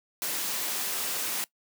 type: noise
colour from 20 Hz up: white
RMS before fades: -31 dBFS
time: 0.22-1.44 s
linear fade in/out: 0 ms
effects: noise-tail reverb RT60 0.1 s tail -20 dB re dry + high-pass 200 Hz 12 dB/octave